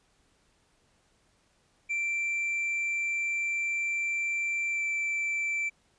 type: tone with pitch glide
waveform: triangle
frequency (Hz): 2349 to 2334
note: D7 to D7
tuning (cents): 0 to -11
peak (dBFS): -26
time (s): 1.89-5.7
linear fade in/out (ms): 20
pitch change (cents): -11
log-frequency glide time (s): 4.71-4.82
effects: pink hiss -68 dBFS RMS until 5.98 s + resampled to 22050 Hz